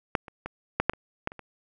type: clicks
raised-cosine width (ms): 0.5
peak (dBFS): -7 / -27 / -19 / -7 / -6 / -26 / -12 / -27 / -26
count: 9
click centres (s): 0.152 / 0.282 / 0.46 / 0.8 / 0.896 / 0.935 / 1.274 / 1.319 / 1.393
effects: none